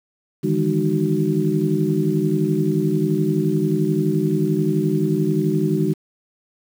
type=tone cluster; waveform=sine; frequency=152 / 163.5 / 204.8 / 308.2 / 375.3 Hz; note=D#3 / E3 / G#3 / D#4 / F#4; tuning=-40 / -14 / -24 / -16 / +25 cents; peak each=-23 dBFS; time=0.43-5.94 s; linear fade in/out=20 ms; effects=7-bit